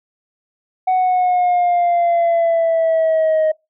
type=exponential sweep; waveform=sine; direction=down; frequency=746 to 624 Hz; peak=-10 dBFS; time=0.87-3.52 s; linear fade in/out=10 ms; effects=noise-tail reverb RT60 0.2 s tail -25 dB re dry + tanh soft clip ceiling -11 dBFS